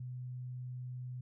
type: tone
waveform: sine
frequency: 125.6 Hz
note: B2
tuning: 30 cents sharp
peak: -40 dBFS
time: 0-1.21 s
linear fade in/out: 5 ms
effects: none